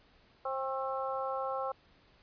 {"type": "harmonic tone with a mistuned harmonic", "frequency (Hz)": 265.3, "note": "C4", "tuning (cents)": 24, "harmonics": [2, 3, 4, 5], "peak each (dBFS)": [-36, -38, -39, -40], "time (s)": [0.45, 1.72], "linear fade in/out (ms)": 5, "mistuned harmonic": 4, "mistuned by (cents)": 30, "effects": ["pink hiss -64 dBFS RMS until 2.22 s", "resampled to 11025 Hz"]}